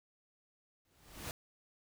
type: noise with exponential growth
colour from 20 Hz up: pink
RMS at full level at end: -39 dBFS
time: 0.85-1.31 s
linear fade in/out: 1 ms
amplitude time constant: 100 ms
effects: none